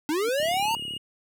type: linear sweep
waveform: square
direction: up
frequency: 287.4 to 932.3 Hz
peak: -24 dBFS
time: 0.09-0.75 s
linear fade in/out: 0 ms
type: tone with exponential growth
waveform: sine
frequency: 293.7 Hz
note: D4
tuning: in tune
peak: -33 dBFS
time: 0.13-0.29 s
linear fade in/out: 2 ms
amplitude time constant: 34 ms
type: tone with vibrato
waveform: triangle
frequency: 2872 Hz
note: F7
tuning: 48 cents sharp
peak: -30 dBFS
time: 0.37-0.98 s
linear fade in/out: 10 ms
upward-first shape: sine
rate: 15 Hz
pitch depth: 23 cents each way
type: click train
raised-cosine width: 3 ms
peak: -29 dBFS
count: 21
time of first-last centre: 0.4-0.965 s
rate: 35.4 Hz
effects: high-pass 100 Hz 12 dB/octave